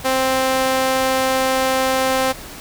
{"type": "tone with high-pass filter", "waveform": "sawtooth", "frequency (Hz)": 262.1, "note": "C4", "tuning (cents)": 3, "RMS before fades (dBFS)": -18, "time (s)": [0.04, 2.33], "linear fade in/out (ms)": 20, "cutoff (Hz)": 530, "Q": 1.2, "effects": ["pink hiss -35 dBFS RMS until 2.6 s"]}